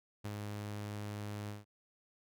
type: tone with ADSR envelope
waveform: sawtooth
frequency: 103.83 Hz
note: G#2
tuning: in tune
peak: -34 dBFS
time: 0.24-1.65 s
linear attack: 14 ms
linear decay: 33 ms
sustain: -2 dB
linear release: 160 ms
effects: none